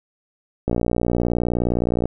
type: click train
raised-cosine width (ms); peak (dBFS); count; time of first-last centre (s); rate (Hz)
2; -7; 83; 0.68-2.056; 59.6
effects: none